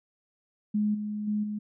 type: tone with level steps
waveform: sine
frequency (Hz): 210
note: G#3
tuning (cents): +19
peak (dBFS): -23 / -30 / -25 / -30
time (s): 0.74-1.59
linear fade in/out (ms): 10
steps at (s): 0.94 / 1.27 / 1.43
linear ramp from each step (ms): 10
effects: none